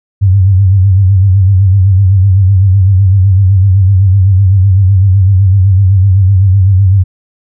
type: tone with vibrato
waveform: sine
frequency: 96 Hz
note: G2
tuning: 36 cents flat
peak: -3 dBFS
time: 0.21-7.04 s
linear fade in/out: 20 ms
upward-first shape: sine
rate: 7.9 Hz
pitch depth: 91 cents each way
effects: none